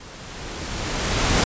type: noise with level ramp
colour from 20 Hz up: pink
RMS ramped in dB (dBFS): -41 to -17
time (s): 0-1.44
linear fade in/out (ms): 5
effects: resampled to 16000 Hz